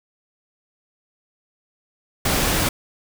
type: noise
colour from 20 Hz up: pink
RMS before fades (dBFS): -20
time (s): 2.25-2.69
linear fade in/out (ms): 5
effects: none